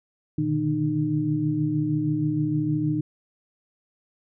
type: tone cluster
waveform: sine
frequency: 119.5 / 147.1 / 153.5 / 304.6 Hz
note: A#2 / D3 / D#3 / D#4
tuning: +43 / +3 / -23 / -37 cents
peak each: -31 / -32 / -26 / -24 dBFS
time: 0.38-3.01 s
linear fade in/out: 5 ms
effects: none